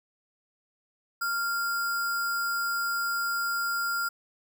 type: tone with sample-and-hold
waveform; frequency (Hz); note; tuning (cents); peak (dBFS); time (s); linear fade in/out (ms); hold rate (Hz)
sine; 1390; F6; -9; -26; 1.21-4.09; 10; 6300
effects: none